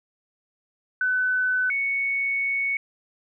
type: tone pair in turn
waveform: sine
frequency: 1506 / 2219 Hz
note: F#6 / C#7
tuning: +30 / +1 cents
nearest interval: perfect fifth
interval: 671 cents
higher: second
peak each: -20 / -22 dBFS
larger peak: first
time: 1.01-1.7 / 1.7-2.77 s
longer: second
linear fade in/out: 2 ms
effects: none